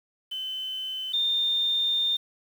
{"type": "tone pair in turn", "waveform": "sine", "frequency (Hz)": [3046, 3622], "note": ["F#7", "A7"], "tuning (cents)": [50, 49], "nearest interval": "minor third", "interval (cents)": 299, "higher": "second", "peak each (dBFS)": [-30, -22], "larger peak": "second", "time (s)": [[0.31, 1.13], [1.13, 2.17]], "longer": "second", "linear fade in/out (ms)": 10, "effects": ["8-bit"]}